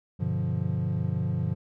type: chord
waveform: triangle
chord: G dominant seventh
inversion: none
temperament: equal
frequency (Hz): 98 / 123.47 / 146.83 / 174.61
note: G2 / B2 / D3 / F3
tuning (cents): 0 / 0 / 0 / 0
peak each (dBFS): -29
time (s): 0.19-1.55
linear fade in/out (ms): 20
effects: none